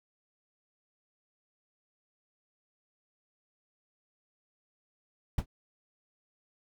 brown noise with exponential decay, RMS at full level -22 dBFS, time 5.38-5.46 s, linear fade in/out 5 ms, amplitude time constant 16 ms, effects none

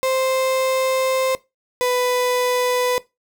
35% pulse tone pair in turn, 523 / 496.9 Hz, C5 / B4, -1 / +11 cents, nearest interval minor second, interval 88 cents, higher first, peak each -16 / -15 dBFS, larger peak second, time 0.03-1.35 / 1.81-2.98 s, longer first, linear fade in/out 0 ms, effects noise-tail reverb RT60 0.2 s tail -18 dB re dry

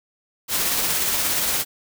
white noise with tremolo, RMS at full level -21 dBFS, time 0.48-1.65 s, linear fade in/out 50 ms, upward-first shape sine, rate 17 Hz, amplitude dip 25%, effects none

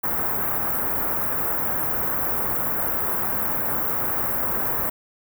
white band-stop noise, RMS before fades -24 dBFS, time 0.03-4.9 s, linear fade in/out 10 ms, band 1500 to 15000 Hz, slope 24 dB/octave, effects none

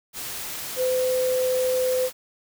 sine tone in noise, 510 Hz, C5, 44 cents flat, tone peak -20 dBFS, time 0.76-2.1 s, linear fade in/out 50 ms, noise white, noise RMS -33 dBFS, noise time 0.13-2.13 s, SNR +10 dB, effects none

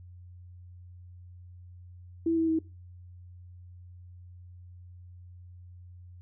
sine tone with pitch steps, 330 / 325.6 / 321.3 Hz, E4 / E4 / E4, +2 / -21 / -44 cents, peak -23 dBFS, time 2.26-2.59 s, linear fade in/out 5 ms, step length 110 ms, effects noise-tail reverb RT60 0.3 s tail -21 dB re dry + added 89 Hz sine -46 dBFS peak until 6.21 s

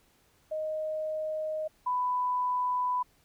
sine tone pair in turn, 622.3 / 995.3 Hz, D#5 / B5, 0 / +13 cents, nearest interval minor sixth, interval 813 cents, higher second, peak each -30 / -26 dBFS, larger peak second, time 0.51-1.68 / 1.86-3.03 s, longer neither, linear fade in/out 10 ms, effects pink hiss -66 dBFS RMS until 3.24 s

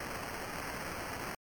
white noise with sample-and-hold, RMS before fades -40 dBFS, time 0-1.35 s, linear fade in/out 5 ms, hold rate 3675 Hz, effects MP3 96 kbps

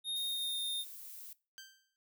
square tone with pitch glide, 3702 to 3653 Hz, A#7 to A#7, -13 to -36 cents, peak -35 dBFS, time 0.04-0.85 s, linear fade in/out 50 ms, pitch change -23 cents, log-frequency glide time 0.29-0.59 s
violet noise, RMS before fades -49 dBFS, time 0.16-1.33 s, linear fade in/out 2 ms
15% pulse tone with exponential decay, 1565 Hz, G6, 3 cents flat, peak -39 dBFS, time 1.58-1.96 s, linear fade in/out 0 ms, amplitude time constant 82 ms
effects noise-tail reverb RT60 0.3 s tail -20 dB re dry

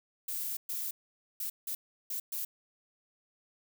violet noise bursts at uneven times, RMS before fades -36 dBFS, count 6, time 0.28-0.57 / 0.69-0.91 / 1.4-1.5 / 1.67-1.75 / 2.1-2.2 / 2.32-2.45 s, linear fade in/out 5 ms, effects none

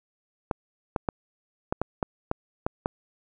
clicks, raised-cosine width 1 ms, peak -11 dBFS, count 9, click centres 0.512 / 0.962 / 1.088 / 1.725 / 1.816 / 2.028 / 2.314 / 2.665 / 2.859 s, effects none

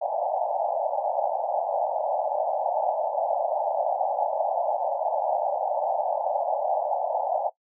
pink band-pass noise, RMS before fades -26 dBFS, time 0.01-7.5 s, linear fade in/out 20 ms, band 570 to 870 Hz, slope 96 dB/octave, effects noise-tail reverb RT60 0.1 s tail -19 dB re dry

